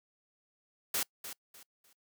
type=noise with echo; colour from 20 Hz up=white; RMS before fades=-32 dBFS; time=0.94-1.03 s; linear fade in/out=2 ms; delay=300 ms; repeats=3; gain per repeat=-11 dB; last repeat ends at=1.93 s; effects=noise-tail reverb RT60 0.1 s tail -24 dB re dry + high-pass 150 Hz 12 dB/octave